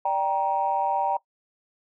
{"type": "chord", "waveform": "sine", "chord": "G minor", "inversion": "second", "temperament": "just", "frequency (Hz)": [588, 784, 940.8], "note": ["D5", "G5", "Bb5"], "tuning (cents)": [2, 0, 16], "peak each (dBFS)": [-30, -24, -24], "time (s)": [0.05, 1.17], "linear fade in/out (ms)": 5, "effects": ["noise-tail reverb RT60 0.1 s tail -20 dB re dry", "tanh soft clip ceiling -13 dBFS"]}